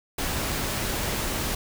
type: noise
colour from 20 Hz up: pink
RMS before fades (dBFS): -28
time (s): 0.18-1.55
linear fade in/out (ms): 5
effects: none